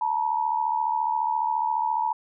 sine tone pair together, 880 / 954.5 Hz, A5 / A#5, 0 / +41 cents, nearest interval minor second, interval 141 cents, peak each -25 dBFS, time 0.01-2.13 s, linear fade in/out 5 ms, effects none

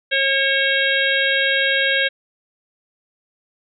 harmonic tone with a mistuned harmonic, 542 Hz, C#5, 39 cents flat, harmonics 1 / 3 / 4 / 5 / 6 / 7, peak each -24 / -19 / -23 / -25 / -23 / -25 dBFS, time 0.11-2.09 s, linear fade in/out 20 ms, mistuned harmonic 4, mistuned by +38 cents, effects none

